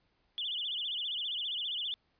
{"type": "tone with vibrato", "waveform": "sine", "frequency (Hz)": 3196, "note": "G7", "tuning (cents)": 33, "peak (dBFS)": -33, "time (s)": [0.38, 1.94], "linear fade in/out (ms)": 0, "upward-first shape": "sine", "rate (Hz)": 15, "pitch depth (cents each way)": 190, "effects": ["pink hiss -74 dBFS RMS until 2.19 s", "resampled to 11025 Hz"]}